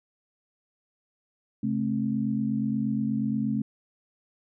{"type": "tone cluster", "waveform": "sine", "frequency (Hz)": [135.2, 216.9, 265.3], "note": ["C#3", "A3", "C4"], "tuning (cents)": [-43, -25, 24], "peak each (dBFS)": [-33, -26, -30], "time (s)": [1.63, 3.62], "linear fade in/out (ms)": 5, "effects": []}